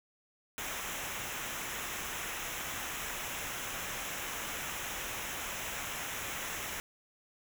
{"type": "noise with comb filter", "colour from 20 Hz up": "pink", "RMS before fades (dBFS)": -39, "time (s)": [0.58, 6.8], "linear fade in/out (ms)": 0, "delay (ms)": 0.22, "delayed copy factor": -0.7, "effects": []}